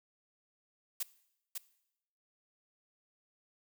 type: noise with echo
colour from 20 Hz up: blue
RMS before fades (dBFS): -35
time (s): 1-1.03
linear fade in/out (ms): 5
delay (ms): 550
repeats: 1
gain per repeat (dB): -4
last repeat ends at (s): 1.58
effects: noise-tail reverb RT60 0.8 s tail -19 dB re dry